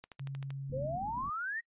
click train, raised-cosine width 0.2 ms, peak -29 dBFS, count 7, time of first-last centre 0.04-0.505 s, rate 12.9 Hz
sine tone, 137 Hz, C#3, 20 cents flat, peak -37 dBFS, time 0.19-0.97 s, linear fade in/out 20 ms
white low-pass noise, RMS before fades -46 dBFS, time 0.69-1.3 s, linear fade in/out 5 ms, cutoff 280 Hz, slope 48 dB/octave
sine exponential sweep, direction up, 493.9 to 1918 Hz, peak -34 dBFS, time 0.72-1.61 s, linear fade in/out 20 ms
effects noise-tail reverb RT60 0.1 s tail -23 dB re dry + resampled to 8000 Hz

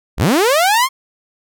sawtooth linear sweep, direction up, 30.02 to 1096 Hz, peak -7 dBFS, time 0.17-0.89 s, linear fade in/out 50 ms, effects none

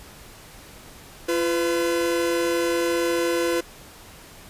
45% pulse tone pair together, 343.2 / 502 Hz, F4 / B4, -30 / +28 cents, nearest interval perfect fifth, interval 658 cents, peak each -23 / -24 dBFS, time 1.28-3.61 s, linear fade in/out 10 ms, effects pink hiss -45 dBFS RMS until 4.49 s + resampled to 32000 Hz

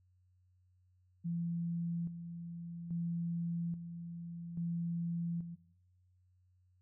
sine tone with tremolo, 169.8 Hz, F3, 48 cents flat, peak -34 dBFS, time 1.24-5.56 s, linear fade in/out 20 ms, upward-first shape square, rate 0.6 Hz, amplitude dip 60%, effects noise-tail reverb RT60 0.8 s tail -20 dB re dry + added 91 Hz sine -67 dBFS peak until 6.81 s

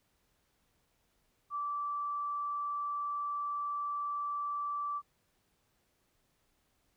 sine tone, 1163 Hz, D6, 17 cents flat, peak -33 dBFS, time 1.5-5.02 s, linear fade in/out 50 ms, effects pink hiss -75 dBFS RMS until 6.96 s

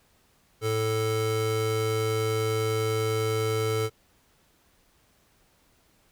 square tone pair together, 110 / 440 Hz, A2 / A4, 0 / 0 cents, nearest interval 2 octaves, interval 2400 cents, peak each -29 / -27 dBFS, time 0.61-3.9 s, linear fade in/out 50 ms, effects pink hiss -64 dBFS RMS until 6.11 s

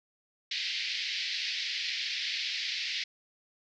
white band-pass noise, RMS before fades -34 dBFS, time 0.51-3.04 s, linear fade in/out 5 ms, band 1900 to 5000 Hz, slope 48 dB/octave, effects none

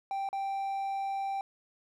triangle tone with dropouts, 784 Hz, G5, in tune, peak -29 dBFS, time 0.11-1.41 s, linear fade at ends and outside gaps 1 ms, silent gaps 0.289-0.329 s, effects none

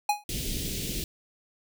square tone with exponential decay, 830.6 Hz, G#5, in tune, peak -19 dBFS, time 0.09-0.24 s, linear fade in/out 5 ms, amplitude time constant 32 ms
pink band-stop noise, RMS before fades -32 dBFS, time 0.29-1.04 s, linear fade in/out 2 ms, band 410 to 2700 Hz, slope 24 dB/octave
effects none

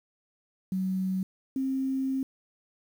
sine tone pair in turn, 188.1 / 266 Hz, F#3 / C4, +29 / +29 cents, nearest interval tritone, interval 600 cents, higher second, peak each -26 dBFS, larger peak neither, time 0.72-1.23 / 1.56-2.23 s, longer second, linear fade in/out 2 ms, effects 9-bit

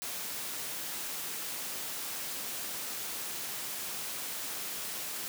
white high-pass noise, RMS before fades -38 dBFS, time 0.02-5.28 s, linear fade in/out 0 ms, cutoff 130 Hz, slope 12 dB/octave, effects none

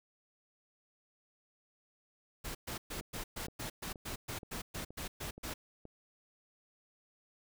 pink noise bursts, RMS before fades -41 dBFS, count 14, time 2.44-5.54 s, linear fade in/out 10 ms, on 110 ms, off 120 ms
click train, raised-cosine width 2 ms, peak -35 dBFS, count 7, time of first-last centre 3.01-5.854 s, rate 2.11 Hz
effects none

